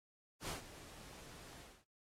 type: noise with ADSR envelope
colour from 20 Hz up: pink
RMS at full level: -42 dBFS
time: 0.4-1.85 s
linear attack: 83 ms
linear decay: 130 ms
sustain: -14 dB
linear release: 260 ms
effects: low-pass 11000 Hz 12 dB/octave + AAC 48 kbps